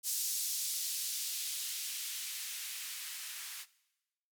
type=noise with band-pass filter sweep; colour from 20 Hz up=violet; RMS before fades=-39 dBFS; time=0.03-3.66 s; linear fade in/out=50 ms; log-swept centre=5800 to 1600 Hz; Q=0.97; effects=noise-tail reverb RT60 1.0 s tail -20 dB re dry